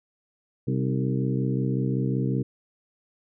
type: harmonic tone with a mistuned harmonic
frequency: 65.41 Hz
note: C2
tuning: in tune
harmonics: 2 / 3 / 4 / 5 / 6 / 7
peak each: -25 / -29 / -31 / -33 / -35 / -36 dBFS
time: 0.67-2.43 s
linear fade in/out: 10 ms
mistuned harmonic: 5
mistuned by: -54 cents
effects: none